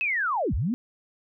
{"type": "linear two-way sweep", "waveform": "sine", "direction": "down then up", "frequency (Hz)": [2637, 45.82, 260.9], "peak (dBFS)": -23, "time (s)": [0.01, 0.74], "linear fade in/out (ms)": 0, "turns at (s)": 0.54, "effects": []}